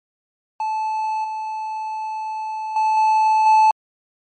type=tone with level steps; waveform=triangle; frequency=871 Hz; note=A5; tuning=18 cents flat; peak=-18 / -22 / -13 / -11 / -8 dBFS; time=0.6-3.71 s; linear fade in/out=2 ms; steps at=1.24 / 2.76 / 2.97 / 3.46 s; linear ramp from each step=2 ms; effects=MP3 32 kbps